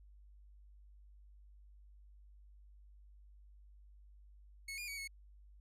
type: tone with pitch steps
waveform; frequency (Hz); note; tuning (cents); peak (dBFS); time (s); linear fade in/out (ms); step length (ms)
sawtooth; 2197 / 2422 / 2256 / 2194; C#7 / D#7 / C#7 / C#7; -16 / -47 / +30 / -18; -39; 4.68-5.076; 5; 99
effects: added 50 Hz sine -57 dBFS peak until 5.6 s + resampled to 32000 Hz